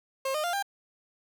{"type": "tone with pitch steps", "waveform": "30% pulse", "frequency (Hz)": [535, 611, 697.8, 797], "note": ["C5", "D#5", "F5", "G5"], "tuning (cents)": [38, -32, -2, 28], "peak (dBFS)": -25, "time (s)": [0.25, 0.626], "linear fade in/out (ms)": 5, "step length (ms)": 94, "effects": []}